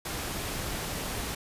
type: noise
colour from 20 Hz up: pink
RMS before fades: -34 dBFS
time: 0.05-1.35 s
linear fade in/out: 5 ms
effects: resampled to 32000 Hz